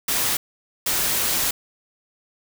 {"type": "noise bursts at uneven times", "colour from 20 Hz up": "white", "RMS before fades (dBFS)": -22, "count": 2, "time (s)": [[0.08, 0.37], [0.86, 1.51]], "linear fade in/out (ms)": 5, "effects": []}